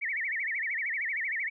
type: tone with vibrato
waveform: sine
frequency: 2024 Hz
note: B6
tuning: 42 cents sharp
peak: -29 dBFS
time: 0.01-1.5 s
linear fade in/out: 20 ms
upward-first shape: sine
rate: 13 Hz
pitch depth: 230 cents each way
effects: none